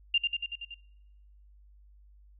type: tone with echo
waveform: sine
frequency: 2794 Hz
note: F7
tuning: in tune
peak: -21 dBFS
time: 0.14-0.18 s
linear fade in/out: 5 ms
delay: 94 ms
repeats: 6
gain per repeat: -3 dB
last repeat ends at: 0.744 s
effects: noise-tail reverb RT60 1.0 s tail -26 dB re dry + added 50 Hz sine -54 dBFS peak until 2.39 s